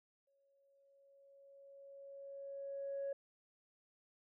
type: tone with exponential growth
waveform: sine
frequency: 554.4 Hz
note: C#5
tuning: in tune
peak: -36 dBFS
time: 0.27-3.13 s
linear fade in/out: 5 ms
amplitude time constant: 620 ms
effects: tanh soft clip ceiling -35 dBFS